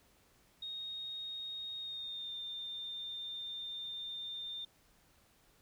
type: tone with pitch glide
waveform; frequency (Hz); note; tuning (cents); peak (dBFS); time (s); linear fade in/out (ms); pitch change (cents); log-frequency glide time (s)
sine; 3729 to 3608; A#7 to A7; 0 to +43; -40; 0.62-4.65; 5; -57; 1.79-2.34
effects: pink hiss -68 dBFS RMS until 5.61 s